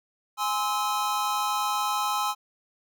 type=chord; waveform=square; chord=Ab augmented; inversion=none; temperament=just; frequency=830.6 / 1038.3 / 1297.8 Hz; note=Ab5 / C6 / E6; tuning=0 / -14 / -27 cents; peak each=-30 dBFS; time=0.37-2.35 s; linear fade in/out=50 ms; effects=none